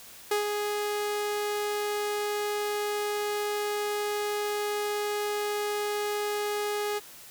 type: tone with ADSR envelope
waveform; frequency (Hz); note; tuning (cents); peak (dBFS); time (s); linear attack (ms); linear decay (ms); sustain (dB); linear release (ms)
sawtooth; 415.3; G#4; 0; -19; 0.31-7; 5; 120; -5; 25
effects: white hiss -48 dBFS RMS until 7.3 s